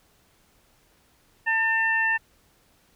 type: harmonic tone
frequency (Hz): 899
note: A5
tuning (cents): +37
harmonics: 1 / 2 / 3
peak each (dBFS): -29 / -21 / -30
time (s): 1.46-2.18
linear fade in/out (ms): 20
effects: pink hiss -62 dBFS RMS until 2.95 s